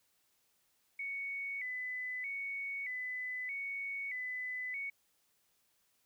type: tone with vibrato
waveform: sine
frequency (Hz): 2112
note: C7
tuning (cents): +16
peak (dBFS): -37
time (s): 0.99-4.9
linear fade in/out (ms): 5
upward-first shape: square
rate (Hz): 0.8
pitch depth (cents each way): 90
effects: white hiss -75 dBFS RMS until 6.05 s